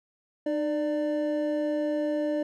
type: tone pair together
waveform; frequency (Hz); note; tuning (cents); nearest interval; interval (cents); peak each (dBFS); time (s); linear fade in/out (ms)
triangle; 304.2 / 590.4; D#4 / D5; -39 / +9; major seventh; 1148; -26; 0.46-2.43; 5
effects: none